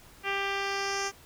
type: tone with low-pass filter sweep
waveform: 10% pulse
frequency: 395.2 Hz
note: G4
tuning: 14 cents sharp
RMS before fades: -31 dBFS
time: 0.23-1.12 s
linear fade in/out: 50 ms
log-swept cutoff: 2800 to 6600 Hz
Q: 2.5
effects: pink hiss -54 dBFS RMS until 1.25 s